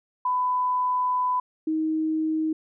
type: tone pair in turn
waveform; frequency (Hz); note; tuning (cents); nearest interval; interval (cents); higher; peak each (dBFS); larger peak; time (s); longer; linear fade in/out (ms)
sine; 1000 / 315; B5 / D#4; +21 / +21; octave + minor sixth; 2000; first; -21 / -22; first; 0.25-1.4 / 1.67-2.53; first; 5
effects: none